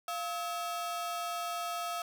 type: ring-modulated tone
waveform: 45% pulse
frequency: 991 Hz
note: B5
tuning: 6 cents sharp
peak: -31 dBFS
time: 0.08-2.02 s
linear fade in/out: 2 ms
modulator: 297 Hz
effects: none